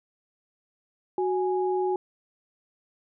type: tone pair together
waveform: sine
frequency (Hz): 370 / 830.6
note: F#4 / G#5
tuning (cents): 0 / 0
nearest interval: octave + major second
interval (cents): 1400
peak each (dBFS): -24 / -29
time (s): 1.18-1.96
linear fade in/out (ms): 2
effects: none